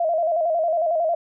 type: tone with vibrato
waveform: sine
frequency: 659.3 Hz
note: E5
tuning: in tune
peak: -18 dBFS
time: 0-1.15 s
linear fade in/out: 5 ms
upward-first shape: square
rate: 11 Hz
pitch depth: 73 cents each way
effects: none